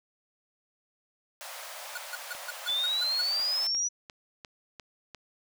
pink high-pass noise, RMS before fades -42 dBFS, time 1.41-3.67 s, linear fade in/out 0 ms, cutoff 530 Hz, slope 96 dB/octave
square tone bursts, 1450 Hz, F#6, 35 cents flat, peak -34 dBFS, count 8, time 1.95-3.216 s, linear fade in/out 5 ms, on 27 ms, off 150 ms
click train, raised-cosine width 0.2 ms, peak -26 dBFS, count 9, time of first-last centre 2.35-5.147 s, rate 2.86 Hz
sine exponential sweep, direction up, 3439 to 5920 Hz, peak -26 dBFS, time 2.67-3.89 s, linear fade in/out 20 ms
effects none

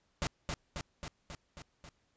pink noise with echo, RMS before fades -33 dBFS, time 0.22-0.27 s, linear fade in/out 0 ms, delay 270 ms, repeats 6, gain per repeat -3 dB, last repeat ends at 1.89 s, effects pink hiss -75 dBFS RMS until 2.16 s + resampled to 16000 Hz

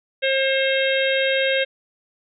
harmonic tone, 535 Hz, C5, 38 cents sharp, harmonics 1 / 3 / 4 / 5 / 6 / 7, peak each -20 / -25 / -26 / -27 / -28 / -28 dBFS, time 0.22-1.65 s, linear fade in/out 20 ms, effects none

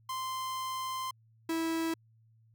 45% pulse tone pair in turn, 1041 / 327 Hz, C6 / E4, -9 / -14 cents, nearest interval octave + minor sixth, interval 2005 cents, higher first, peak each -34 / -30 dBFS, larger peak second, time 0.09-1.11 / 1.49-1.94 s, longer first, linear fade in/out 5 ms, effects added 112 Hz sine -61 dBFS peak until 2.54 s

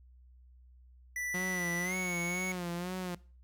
square tone with pitch glide, 1974 to 2216 Hz, B6 to C#7, -1 to -1 cents, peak -35 dBFS, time 1.16-2.52 s, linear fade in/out 2 ms, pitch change +200 cents, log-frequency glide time 1.84-1.96 s
sawtooth tone with vibrato, 178.6 Hz, F3, 39 cents sharp, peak -31 dBFS, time 1.34-3.15 s, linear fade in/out 5 ms, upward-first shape sine, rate 2 Hz, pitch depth 67 cents each way
effects noise-tail reverb RT60 0.4 s tail -21 dB re dry + added 62 Hz sine -55 dBFS peak until 3.43 s

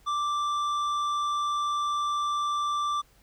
sine tone with tanh clipping, 1174.7 Hz, D6, in tune, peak -27 dBFS, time 0.06-3.02 s, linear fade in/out 20 ms, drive 10 dB, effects added 48 Hz sine -60 dBFS peak until 3.22 s + pink hiss -62 dBFS RMS until 3.22 s

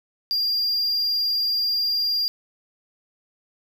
triangle tone, 4793 Hz, D8, 34 cents sharp, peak -19 dBFS, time 0.31-2.28 s, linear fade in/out 0 ms, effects none

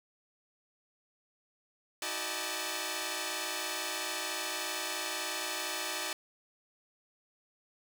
5% pulse tone cluster, 324.2 / 381.4 / 604 / 869 Hz, E4 / G4 / D5 / A5, -29 / -47 / +48 / -22 cents, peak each -30 / -30 / -27 / -27 dBFS, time 2.02-6.13 s, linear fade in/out 2 ms, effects none

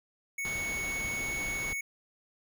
square tone, 2217 Hz, C#7, in tune, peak -33 dBFS, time 0.38-1.81 s, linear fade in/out 5 ms
pink low-pass noise, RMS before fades -41 dBFS, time 0.45-1.73 s, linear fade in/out 0 ms, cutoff 5300 Hz, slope 12 dB/octave
effects none

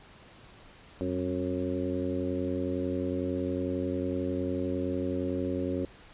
harmonic tone with a mistuned harmonic, 91 Hz, F#2, 28 cents flat, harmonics 1 / 2 / 3 / 4 / 5 / 6, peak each -37 / -38 / -32 / -35 / -38 / -37 dBFS, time 1.01-5.85 s, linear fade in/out 0 ms, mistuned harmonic 2, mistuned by +80 cents, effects pink hiss -53 dBFS RMS until 6.13 s + resampled to 8000 Hz

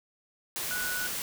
sine tone in noise, 1473 Hz, F#6, 8 cents flat, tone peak -32 dBFS, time 0.71-1.07 s, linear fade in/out 0 ms, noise white, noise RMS -34 dBFS, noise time 0.56-1.22 s, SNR -1 dB, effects none

